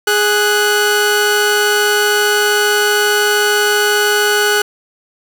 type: tone pair together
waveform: sawtooth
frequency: 415.3 / 1480 Hz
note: G#4 / F#6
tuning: 0 / 0 cents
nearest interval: octave + minor seventh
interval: 2200 cents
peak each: -10 dBFS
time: 0.07-4.62 s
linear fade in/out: 5 ms
effects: none